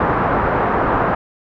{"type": "low-pass noise", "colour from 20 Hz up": "white", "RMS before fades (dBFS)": -17, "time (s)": [0, 1.15], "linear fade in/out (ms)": 5, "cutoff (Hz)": 1300, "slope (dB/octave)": 24, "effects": []}